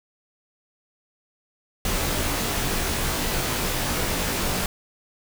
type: noise with comb filter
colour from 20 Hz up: pink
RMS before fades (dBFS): -25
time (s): 1.85-4.66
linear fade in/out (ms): 2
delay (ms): 19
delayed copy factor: -0.9
effects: none

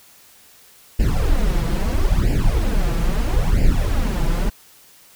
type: noise with flanger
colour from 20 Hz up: brown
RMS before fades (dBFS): -17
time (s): 0.99-4.5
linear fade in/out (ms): 10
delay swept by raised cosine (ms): 0.4 to 6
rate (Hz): 0.76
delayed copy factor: +0.85
effects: white hiss -49 dBFS RMS until 5.15 s

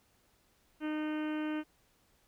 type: harmonic tone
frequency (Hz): 306.4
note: D#4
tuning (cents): -27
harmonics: 1 / 2 / 3 / 4 / 5 / 6 / 7 / 8 / 9 / 10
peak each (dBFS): -33 / -45 / -48 / -50 / -47 / -53 / -54 / -54 / -54 / -55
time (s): 0.8-1.64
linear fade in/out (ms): 50
effects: pink hiss -70 dBFS RMS until 2.27 s

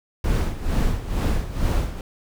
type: noise with tremolo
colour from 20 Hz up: brown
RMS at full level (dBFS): -19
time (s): 0.24-2.01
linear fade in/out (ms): 2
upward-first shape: sine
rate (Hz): 2.2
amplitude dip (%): 75
effects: none

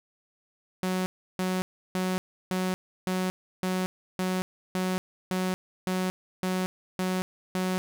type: tone bursts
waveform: sawtooth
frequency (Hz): 185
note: F#3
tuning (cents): 0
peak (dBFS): -22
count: 13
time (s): 0.83-7.78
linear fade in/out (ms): 0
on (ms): 230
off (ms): 330
effects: none

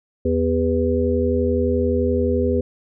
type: harmonic tone with a mistuned harmonic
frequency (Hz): 82.41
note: E2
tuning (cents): 0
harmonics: 1 / 3 / 5 / 6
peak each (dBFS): -22 / -22 / -22 / -22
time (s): 0.25-2.61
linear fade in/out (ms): 5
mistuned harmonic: 5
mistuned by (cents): -39
effects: none

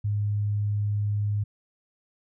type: tone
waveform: sine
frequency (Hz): 103.5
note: G#2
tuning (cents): -5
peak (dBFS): -23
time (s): 0.04-1.44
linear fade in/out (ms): 10
effects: none

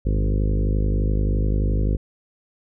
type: harmonic tone with a mistuned harmonic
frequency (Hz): 51.6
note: G#1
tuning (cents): -10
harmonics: 1 / 2 / 3 / 4 / 5 / 6 / 7 / 8 / 9 / 10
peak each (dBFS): -19 / -25 / -29 / -31 / -33 / -35 / -36 / -37 / -38 / -39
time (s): 0.05-1.97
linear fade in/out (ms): 10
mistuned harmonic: 2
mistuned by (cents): -46
effects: none

